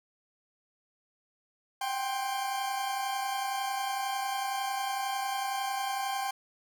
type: tone cluster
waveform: 40% pulse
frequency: 759 / 790 / 1052 Hz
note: F#5 / G5 / C6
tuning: +44 / +13 / +9 cents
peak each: -39 / -31 / -37 dBFS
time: 1.81-6.31 s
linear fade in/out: 5 ms
effects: none